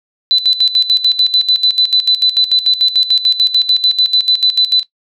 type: tone with tremolo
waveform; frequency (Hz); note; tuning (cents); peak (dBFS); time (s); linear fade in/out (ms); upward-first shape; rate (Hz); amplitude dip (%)
sine; 4002; B7; +22; -7; 0.31-4.83; 0; square; 6.8; 75
effects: noise-tail reverb RT60 0.1 s tail -17 dB re dry